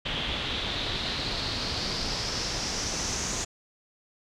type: noise with low-pass filter sweep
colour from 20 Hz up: pink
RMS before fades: -31 dBFS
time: 0.05-3.45 s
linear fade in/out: 10 ms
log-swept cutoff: 3200 to 6600 Hz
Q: 4.7
effects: none